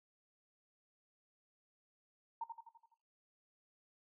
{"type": "tone with echo", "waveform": "sine", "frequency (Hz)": 917, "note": "A#5", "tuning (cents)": -29, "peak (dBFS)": -37, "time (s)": [2.41, 2.44], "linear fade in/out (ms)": 5, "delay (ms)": 84, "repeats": 6, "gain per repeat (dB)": -5, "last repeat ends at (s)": 2.944, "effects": ["noise-tail reverb RT60 0.6 s tail -19 dB re dry"]}